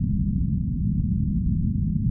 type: low-pass noise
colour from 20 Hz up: white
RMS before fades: -23 dBFS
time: 0-2.1 s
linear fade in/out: 5 ms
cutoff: 220 Hz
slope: 48 dB/octave
effects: none